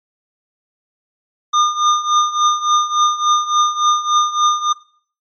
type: tone with tremolo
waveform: square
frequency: 1212 Hz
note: D#6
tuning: 46 cents flat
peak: -10 dBFS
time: 1.53-4.73 s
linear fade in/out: 10 ms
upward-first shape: triangle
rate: 3.5 Hz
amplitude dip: 85%
effects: noise-tail reverb RT60 0.5 s tail -19 dB re dry + MP3 32 kbps